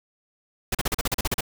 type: noise bursts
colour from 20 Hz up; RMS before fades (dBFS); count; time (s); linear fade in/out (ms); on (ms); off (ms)
pink; -24; 11; 0.72-1.408; 5; 28; 38
effects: none